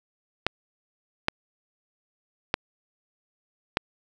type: clicks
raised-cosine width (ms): 0.3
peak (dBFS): -5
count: 4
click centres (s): 0.466 / 1.284 / 2.541 / 3.771
effects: none